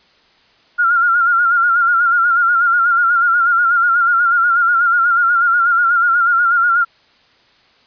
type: tone with vibrato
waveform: sine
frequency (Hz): 1396.9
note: F6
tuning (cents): 0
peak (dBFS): -10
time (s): 0.78-6.85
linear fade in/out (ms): 20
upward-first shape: sine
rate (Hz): 8.2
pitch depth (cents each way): 62
effects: white hiss -52 dBFS RMS until 7.86 s + resampled to 11025 Hz